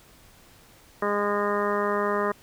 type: harmonic tone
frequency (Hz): 204.9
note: G#3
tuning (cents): -23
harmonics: 1 / 2 / 3 / 4 / 5 / 6 / 7 / 8 / 9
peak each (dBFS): -32 / -27 / -30 / -38 / -30 / -30 / -39 / -38 / -35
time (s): 1.02-2.32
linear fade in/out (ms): 5
effects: pink hiss -54 dBFS RMS until 2.42 s